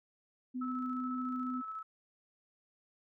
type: tone with vibrato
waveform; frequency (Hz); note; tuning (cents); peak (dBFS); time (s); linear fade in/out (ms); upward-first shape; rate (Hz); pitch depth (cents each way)
sine; 252.6; B3; +39; -35; 0.54-1.62; 20; sine; 20; 17
type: tone with tremolo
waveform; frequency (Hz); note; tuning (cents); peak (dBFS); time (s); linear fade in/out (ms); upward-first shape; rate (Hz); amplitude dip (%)
sine; 1303; E6; -20; -38; 0.61-1.83; 10; square; 14; 30
effects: none